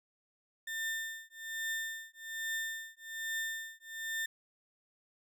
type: tone with tremolo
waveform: 35% pulse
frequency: 1800 Hz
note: A6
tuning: 39 cents sharp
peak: -31 dBFS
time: 0.67-4.26 s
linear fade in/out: 5 ms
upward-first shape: triangle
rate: 1.2 Hz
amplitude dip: 100%
effects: none